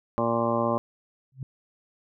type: harmonic tone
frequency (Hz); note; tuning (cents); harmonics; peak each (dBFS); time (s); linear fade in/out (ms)
116.54; A#2; 0; 1 / 2 / 3 / 4 / 5 / 6 / 7 / 8 / 9 / 10; -34 / -29 / -32 / -33 / -27 / -39 / -33 / -39 / -29 / -37; 0.18-0.78; 0
type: tone with exponential growth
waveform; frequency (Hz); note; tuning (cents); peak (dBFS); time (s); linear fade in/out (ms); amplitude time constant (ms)
sine; 132.1; C3; +17; -27; 1.32-1.43; 2; 23
effects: none